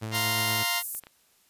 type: tone with tremolo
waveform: sawtooth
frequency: 110 Hz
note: A2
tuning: in tune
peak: -27 dBFS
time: 0.01-0.64 s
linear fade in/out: 20 ms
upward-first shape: triangle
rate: 8.4 Hz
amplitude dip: 25%
type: chord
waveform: 10% pulse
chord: F suspended fourth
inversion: none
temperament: just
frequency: 698.5 / 931.3 / 1047.7 Hz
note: F5 / Bb5 / C6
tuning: 0 / -2 / +2 cents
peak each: -23 dBFS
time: 0.11-0.83 s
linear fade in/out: 50 ms
type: high-pass noise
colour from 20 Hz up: white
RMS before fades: -32 dBFS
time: 0.14-1 s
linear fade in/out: 10 ms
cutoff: 9000 Hz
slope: 24 dB/octave
type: clicks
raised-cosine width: 0.3 ms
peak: -30 dBFS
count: 5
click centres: 0.579 / 0.649 / 0.949 / 1.037 / 1.069 s
effects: white hiss -64 dBFS RMS until 1.49 s + resampled to 32000 Hz